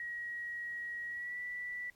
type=tone with pitch glide; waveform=sine; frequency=1903 to 1962.2 Hz; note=A#6 to B6; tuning=+35 to -12 cents; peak=-38 dBFS; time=0-1.9 s; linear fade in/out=2 ms; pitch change=+53 cents; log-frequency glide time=1.07-1.39 s; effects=pink hiss -68 dBFS RMS until 1.95 s + AAC 64 kbps